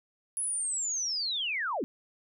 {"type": "linear sweep", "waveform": "sine", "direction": "down", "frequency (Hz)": [10548, 201.8], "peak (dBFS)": -29, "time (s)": [0.37, 1.84], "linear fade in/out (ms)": 0, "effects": []}